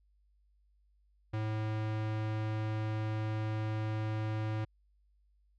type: tone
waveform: square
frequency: 108.5 Hz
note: A2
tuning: 24 cents flat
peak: -33 dBFS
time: 1.33-4.65 s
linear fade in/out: 10 ms
effects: added 50 Hz sine -66 dBFS peak until 5.58 s + low-pass 3000 Hz 12 dB/octave